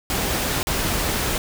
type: noise with dropouts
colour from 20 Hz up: pink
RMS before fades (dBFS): -23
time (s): 0.1-1.38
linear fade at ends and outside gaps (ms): 1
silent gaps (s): 0.63-0.67
effects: none